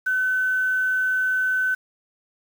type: tone with quantisation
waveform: sine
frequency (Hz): 1515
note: F#6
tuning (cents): +40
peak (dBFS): -19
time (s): 0.06-1.75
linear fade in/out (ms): 10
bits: 7
effects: none